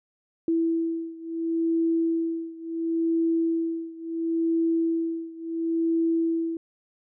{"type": "beating tone pair", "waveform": "sine", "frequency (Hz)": [329.6, 330.32], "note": ["E4", "E4"], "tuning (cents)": [0, 4], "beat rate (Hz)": 0.72, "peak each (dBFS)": [-25, -27], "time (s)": [0.48, 6.57], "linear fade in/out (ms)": 2, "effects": []}